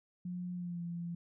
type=tone with pitch glide; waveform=sine; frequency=178.7 to 171.32 Hz; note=F3 to F3; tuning=+40 to -33 cents; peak=-37 dBFS; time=0.25-1.15 s; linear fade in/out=5 ms; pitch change=-73 cents; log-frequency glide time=0.54-0.82 s; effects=none